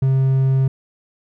triangle tone, 133.3 Hz, C3, 33 cents sharp, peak -11 dBFS, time 0.02-0.68 s, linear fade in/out 5 ms, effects none

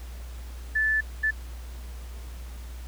sine tone bursts at uneven times, 1748 Hz, A6, 12 cents flat, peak -21 dBFS, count 2, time 0.75-1.01 / 1.23-1.31 s, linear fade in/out 10 ms, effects added 60 Hz sine -36 dBFS peak until 2.87 s + pink hiss -50 dBFS RMS until 2.87 s

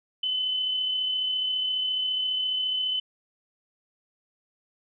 sine tone with amplitude modulation, 3028 Hz, F#7, 39 cents sharp, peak -23 dBFS, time 0.23-3 s, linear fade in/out 5 ms, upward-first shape sine, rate 34.6 Hz, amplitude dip 30%, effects none

